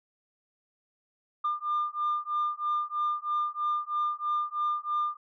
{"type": "beating tone pair", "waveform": "sine", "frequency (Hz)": [1200, 1203.1], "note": ["D6", "D6"], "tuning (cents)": [37, 41], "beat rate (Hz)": 3.1, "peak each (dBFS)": -29, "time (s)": [1.44, 5.17], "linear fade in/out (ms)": 10, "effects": ["tanh soft clip ceiling -22 dBFS"]}